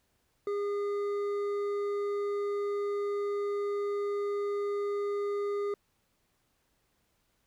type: tone with hard clipping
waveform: sine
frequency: 407.1 Hz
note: G#4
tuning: 35 cents flat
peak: -31 dBFS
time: 0.47-5.74 s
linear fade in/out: 2 ms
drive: 7 dB
effects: pink hiss -74 dBFS RMS until 7.46 s